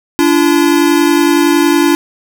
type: tone pair together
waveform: square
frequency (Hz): 289.6 / 340.4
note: D4 / F4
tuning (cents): -24 / -44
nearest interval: minor third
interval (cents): 280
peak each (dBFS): -11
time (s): 0.19-1.95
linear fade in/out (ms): 0
effects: none